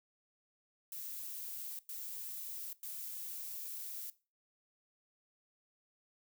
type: noise bursts at uneven times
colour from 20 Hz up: violet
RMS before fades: -44 dBFS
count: 3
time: 0.92-1.79 / 1.89-2.73 / 2.83-4.1 s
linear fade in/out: 2 ms
effects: noise-tail reverb RT60 0.3 s tail -18 dB re dry